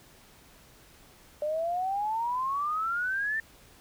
sine exponential sweep, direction up, 590 to 1807 Hz, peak -27 dBFS, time 1.42-3.4 s, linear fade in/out 2 ms, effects pink hiss -56 dBFS RMS until 3.8 s

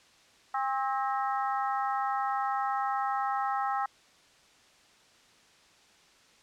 harmonic tone with a mistuned harmonic, 268 Hz, C4, 42 cents sharp, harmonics 3 / 4 / 5 / 6 / 7, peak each -30 / -35 / -33 / -45 / -42 dBFS, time 0.54-3.86 s, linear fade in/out 5 ms, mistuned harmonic 5, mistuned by -50 cents, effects white hiss -60 dBFS RMS until 6.42 s + low-pass 6000 Hz 12 dB/octave

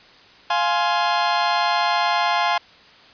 sawtooth chord, F minor, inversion none, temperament just, 698.5 / 838.1 / 1047.7 Hz, F5 / Ab5 / C6, 0 / +16 / +2 cents, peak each -18 dBFS, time 0.5-2.58 s, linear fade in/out 5 ms, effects white hiss -48 dBFS RMS until 3.13 s + resampled to 11025 Hz

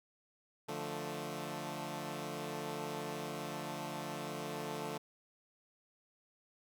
10% pulse chord, D minor, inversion none, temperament equal, 146.83 / 174.61 / 220 Hz, D3 / F3 / A3, 0 / 0 / 0 cents, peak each -35 / -36 / -36 dBFS, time 0.68-4.98 s, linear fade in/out 10 ms, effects none

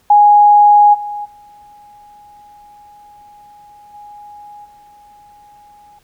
sine tone with level steps, 828 Hz, G#5, 5 cents flat, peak -4 / -21 / -39 / -33 / -41 dBFS, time 0.1-5.99 s, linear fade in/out 5 ms, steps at 0.93 / 1.24 / 3.93 / 4.64 s, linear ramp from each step 20 ms, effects pink hiss -56 dBFS RMS until 6.03 s

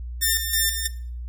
5% pulse tone with tremolo, 1799 Hz, A6, 38 cents sharp, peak -8 dBFS, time 0.21-0.88 s, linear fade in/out 20 ms, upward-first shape square, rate 3.1 Hz, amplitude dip 55%, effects noise-tail reverb RT60 0.5 s tail -17 dB re dry + added 60 Hz sine -30 dBFS peak until 1.28 s

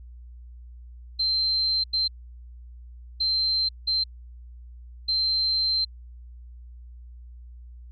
sine tone bursts at uneven times, 4124 Hz, C8, 26 cents flat, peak -21 dBFS, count 5, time 1.19-1.84 / 1.93-2.08 / 3.2-3.69 / 3.87-4.04 / 5.08-5.85 s, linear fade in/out 10 ms, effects added 60 Hz sine -41 dBFS peak until 7.91 s

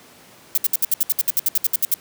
violet noise bursts, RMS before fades -17 dBFS, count 16, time 0.55-1.941 s, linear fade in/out 2 ms, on 26 ms, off 65 ms, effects pink hiss -47 dBFS RMS until 2 s + high-pass 150 Hz 12 dB/octave

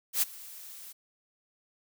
blue noise with ADSR envelope, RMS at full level -24 dBFS, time 0.13-0.93 s, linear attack 90 ms, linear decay 22 ms, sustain -22 dB, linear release 15 ms, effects none

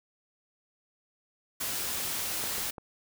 white noise, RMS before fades -33 dBFS, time 1.6-2.71 s, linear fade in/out 10 ms
clicks, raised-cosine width 1 ms, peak -27 dBFS, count 3, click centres 2.439 / 2.582 / 2.782 s
effects none

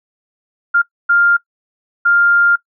sine tone bursts at uneven times, 1400 Hz, F6, 4 cents sharp, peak -8 dBFS, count 3, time 0.74-0.82 / 1.09-1.37 / 2.05-2.56 s, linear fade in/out 10 ms, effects noise-tail reverb RT60 0.1 s tail -22 dB re dry

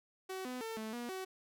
sawtooth tone with pitch steps, 377.4 / 251.7 / 448.6 / 219.1 / 240.2 / 377 Hz, F#4 / B3 / A4 / A3 / B3 / F#4, +34 / +33 / +34 / -7 / -48 / +32 cents, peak -36 dBFS, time 0.29-1.25 s, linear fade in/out 10 ms, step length 160 ms, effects none

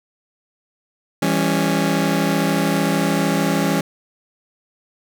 sawtooth chord, C# diminished, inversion first, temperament just, 166.31 / 199.57 / 277.2 Hz, E3 / G3 / C#4, +16 / +31 / 0 cents, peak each -17 dBFS, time 1.22-3.81 s, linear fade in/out 5 ms, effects none

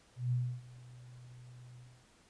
sine tone with ADSR envelope, 123.47 Hz, B2, in tune, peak -28 dBFS, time 0.16-2.06 s, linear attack 160 ms, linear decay 290 ms, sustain -22 dB, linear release 280 ms, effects pink hiss -65 dBFS RMS until 2.29 s + resampled to 22050 Hz

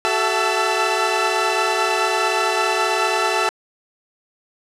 20% pulse tone cluster, 375.9 / 434.5 / 667 / 878 / 1339 Hz, F#4 / A4 / E5 / A5 / E6, +27 / -22 / +20 / -4 / +27 cents, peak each -19 dBFS, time 0.05-3.49 s, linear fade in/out 0 ms, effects low-pass 8000 Hz 12 dB/octave

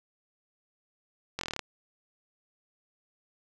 slowing click train, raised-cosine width 0.2 ms, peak -15 dBFS, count 9, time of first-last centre 1.39-1.593 s, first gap 22 ms, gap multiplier 1.04, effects none

